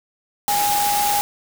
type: tone in noise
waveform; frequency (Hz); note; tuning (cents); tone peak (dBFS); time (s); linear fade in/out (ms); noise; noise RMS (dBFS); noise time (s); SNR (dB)
sine; 821; G#5; -20; -18; 0.48-1.21; 0; white; -23; 0.48-1.21; +2
effects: none